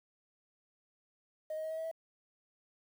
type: tone with pitch steps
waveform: sine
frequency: 622.3 / 628.1 / 633.9 / 639.8 / 645.7 / 651.7 Hz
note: D#5 / D#5 / D#5 / D#5 / E5 / E5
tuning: 0 / +16 / +32 / +48 / -36 / -20 cents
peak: -34 dBFS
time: 1.5-1.914 s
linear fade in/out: 5 ms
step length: 69 ms
effects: tanh soft clip ceiling -34 dBFS + 10-bit